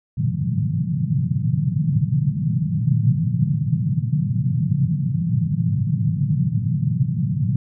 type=band-pass noise; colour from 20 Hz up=white; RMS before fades=-20 dBFS; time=0.17-7.56 s; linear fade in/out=5 ms; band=110 to 170 Hz; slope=48 dB/octave; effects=none